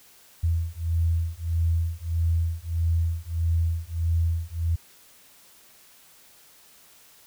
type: beating tone pair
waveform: sine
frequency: 82.41 / 84.01 Hz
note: E2 / E2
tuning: 0 / +33 cents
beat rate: 1.6 Hz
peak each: -25 dBFS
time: 0.43-4.76 s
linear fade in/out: 10 ms
effects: white hiss -54 dBFS RMS until 7.26 s